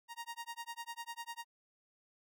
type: tone with tremolo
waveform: sawtooth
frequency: 935 Hz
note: A#5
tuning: 5 cents sharp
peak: -36 dBFS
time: 0.08-1.45 s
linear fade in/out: 50 ms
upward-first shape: sine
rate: 10 Hz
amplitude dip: 100%
effects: none